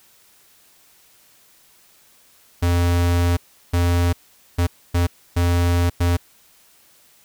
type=tone bursts at uneven times; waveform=square; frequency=87 Hz; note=F2; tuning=6 cents flat; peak=-16 dBFS; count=6; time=2.62-3.37 / 3.73-4.13 / 4.58-4.67 / 4.94-5.07 / 5.36-5.9 / 6-6.17 s; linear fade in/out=10 ms; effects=white hiss -54 dBFS RMS until 7.24 s